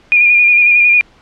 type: tone with vibrato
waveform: sine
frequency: 2426 Hz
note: D#7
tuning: 44 cents flat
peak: -5 dBFS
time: 0.12-1.01 s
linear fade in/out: 0 ms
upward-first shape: square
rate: 11 Hz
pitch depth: 23 cents each way
effects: pink hiss -47 dBFS RMS until 1.21 s + low-pass 4000 Hz 12 dB/octave